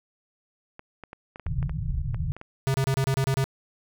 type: clicks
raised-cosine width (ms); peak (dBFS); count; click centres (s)
0.5; -25; 11; 0.794 / 1.037 / 1.131 / 1.359 / 1.397 / 1.466 / 1.628 / 1.695 / 2.145 / 2.366 / 2.414
type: low-pass noise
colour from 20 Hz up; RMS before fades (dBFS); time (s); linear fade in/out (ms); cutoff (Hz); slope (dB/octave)
white; -28; 1.46-2.32; 0; 160; 96
type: tone bursts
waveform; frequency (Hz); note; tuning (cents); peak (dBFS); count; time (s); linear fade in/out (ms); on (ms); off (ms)
square; 134.5; C3; +48; -22; 8; 2.67-3.441; 0; 71; 29
effects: none